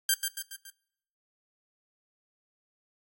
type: tone with echo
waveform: 5% pulse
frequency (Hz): 1581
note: G6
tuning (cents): +14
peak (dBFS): -11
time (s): 0.09-0.14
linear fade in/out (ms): 2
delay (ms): 140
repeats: 4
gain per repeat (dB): -6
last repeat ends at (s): 0.7
effects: noise-tail reverb RT60 0.9 s tail -26 dB re dry + AAC 48 kbps